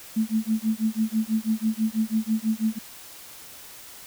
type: tone with tremolo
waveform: sine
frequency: 220 Hz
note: A3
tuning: in tune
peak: -18 dBFS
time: 0.16-2.79 s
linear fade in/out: 10 ms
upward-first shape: sine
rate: 6.1 Hz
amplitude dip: 100%
effects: white hiss -44 dBFS RMS until 4.06 s